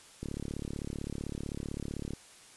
click train, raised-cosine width 3 ms, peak -24 dBFS, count 69, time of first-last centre 0.23-2.135 s, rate 35.7 Hz, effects white hiss -55 dBFS RMS until 2.56 s + resampled to 24000 Hz

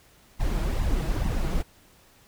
brown noise with flanger, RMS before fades -25 dBFS, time 0.39-1.63 s, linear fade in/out 20 ms, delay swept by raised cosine 1 to 6.4 ms, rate 2.3 Hz, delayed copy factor +0.85, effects pink hiss -57 dBFS RMS until 2.27 s

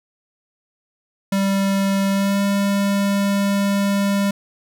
square tone with pitch glide, 196 to 199.54 Hz, G3 to G3, 0 to +31 cents, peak -17 dBFS, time 1.32-4.31 s, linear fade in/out 5 ms, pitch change +31 cents, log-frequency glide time 2.09-2.42 s, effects none

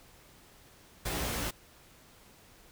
pink noise with comb filter, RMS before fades -34 dBFS, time 1.05-1.51 s, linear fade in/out 10 ms, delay 17 ms, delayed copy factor +0.9, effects pink hiss -58 dBFS RMS until 2.71 s

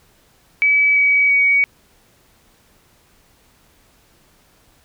sine tone with pitch steps, 2289 / 2271 / 2252 Hz, D7 / C#7 / C#7, -45 / +41 / +27 cents, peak -11 dBFS, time 0.62-1.64 s, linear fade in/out 0 ms, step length 340 ms, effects pink hiss -55 dBFS RMS until 4.84 s

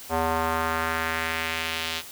square tone with band-pass filter sweep, 81.4 Hz, E2, 21 cents flat, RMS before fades -27 dBFS, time 0.09-2.03 s, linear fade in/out 50 ms, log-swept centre 790 to 3600 Hz, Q 1.6, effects white hiss -42 dBFS RMS until 2.11 s

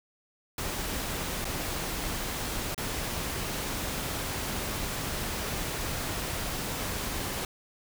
pink noise with dropouts, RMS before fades -33 dBFS, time 0.58-7.45 s, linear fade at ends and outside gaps 2 ms, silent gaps 1.445-1.452 / 2.746-2.778 s, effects none

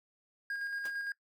triangle tone with tremolo, 1626 Hz, G#6, 37 cents flat, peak -32 dBFS, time 0.5-1.12 s, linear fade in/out 2 ms, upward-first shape square, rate 8.8 Hz, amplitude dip 30%
pink noise with exponential decay, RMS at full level -41 dBFS, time 0.85-0.95 s, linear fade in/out 5 ms, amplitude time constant 21 ms
effects noise-tail reverb RT60 0.1 s tail -20 dB re dry + high-pass 400 Hz 12 dB/octave

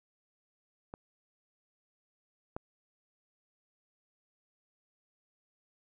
clicks, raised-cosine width 1 ms, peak -28 / -23 dBFS, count 2, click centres 0.939 / 2.565 s, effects none

